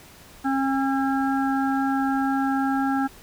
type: harmonic tone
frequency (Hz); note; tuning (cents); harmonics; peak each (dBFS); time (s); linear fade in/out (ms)
270.2; C#4; -44; 1 / 3 / 5 / 6; -22 / -26 / -31 / -33; 0.44-3.08; 20
effects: pink hiss -48 dBFS RMS until 3.22 s